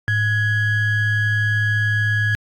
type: ring-modulated tone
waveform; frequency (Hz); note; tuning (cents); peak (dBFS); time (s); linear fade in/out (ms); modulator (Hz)
triangle; 784; G5; 0; -11; 0.08-2.35; 0; 892
effects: AAC 64 kbps